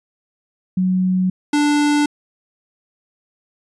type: tone pair in turn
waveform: sine / square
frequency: 185 / 293.7 Hz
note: F#3 / D4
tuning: 0 / 0 cents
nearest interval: minor sixth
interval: 800 cents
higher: second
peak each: -14 dBFS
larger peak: neither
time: 0.77-1.3 / 1.53-2.06 s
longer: neither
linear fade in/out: 5 ms
effects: resampled to 22050 Hz